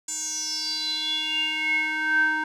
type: tone with band-pass filter sweep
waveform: square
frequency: 311.1 Hz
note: D#4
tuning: in tune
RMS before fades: -26 dBFS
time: 0.08-2.44 s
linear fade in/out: 5 ms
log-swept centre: 7400 to 1300 Hz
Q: 8.9
effects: none